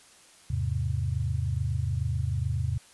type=chord; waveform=sine; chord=E augmented; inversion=none; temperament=equal with one note detuned; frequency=81.46 / 103.83 / 130.81 Hz; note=E2 / G#2 / B#2; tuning=-20 / 0 / 0 cents; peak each=-30 dBFS; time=0.5-2.78 s; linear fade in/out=5 ms; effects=white hiss -55 dBFS RMS until 2.93 s + resampled to 24000 Hz